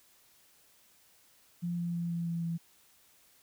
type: tone with pitch steps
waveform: sine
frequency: 173.4 / 172.2 / 171.01 / 169.83 / 168.66 / 167.49 Hz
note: F3 / F3 / F3 / F3 / E3 / E3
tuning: -12 / -24 / -36 / -48 / +40 / +28 cents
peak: -31 dBFS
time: 1.62-2.58 s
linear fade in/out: 20 ms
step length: 160 ms
effects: white hiss -64 dBFS RMS until 3.42 s